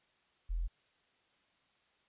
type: tone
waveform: sine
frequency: 42 Hz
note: E1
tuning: 33 cents sharp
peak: -32 dBFS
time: 0.49-0.68 s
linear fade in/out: 20 ms
effects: white hiss -72 dBFS RMS until 2.08 s + resampled to 8000 Hz